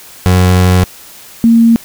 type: tone pair in turn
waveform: 30% pulse / sine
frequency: 91.3 / 230.1 Hz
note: F#2 / A#3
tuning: -23 / -22 cents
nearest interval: octave + major third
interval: 1601 cents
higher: second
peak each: -3 dBFS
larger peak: neither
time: 0.26-0.84 / 1.44-1.76 s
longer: first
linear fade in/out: 0 ms
effects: white hiss -35 dBFS RMS until 1.84 s